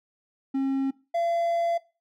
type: tone pair in turn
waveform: triangle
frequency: 270 / 680.4 Hz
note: C#4 / F5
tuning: -45 / -45 cents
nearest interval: octave + major third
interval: 1600 cents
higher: second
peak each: -21 dBFS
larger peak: neither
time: 0.54-0.91 / 1.14-1.78 s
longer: second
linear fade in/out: 10 ms
effects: noise-tail reverb RT60 0.3 s tail -20 dB re dry